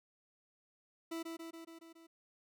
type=tone with echo; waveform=40% pulse; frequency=329.6 Hz; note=E4; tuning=in tune; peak=-38 dBFS; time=1.11-1.23 s; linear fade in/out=10 ms; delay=140 ms; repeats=6; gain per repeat=-3 dB; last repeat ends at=2.07 s; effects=none